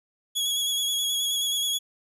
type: tone with vibrato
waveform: sawtooth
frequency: 3345 Hz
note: G#7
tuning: 12 cents sharp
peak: -21 dBFS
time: 0.35-1.79 s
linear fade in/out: 20 ms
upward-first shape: square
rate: 9.4 Hz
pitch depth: 18 cents each way
effects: resampled to 32000 Hz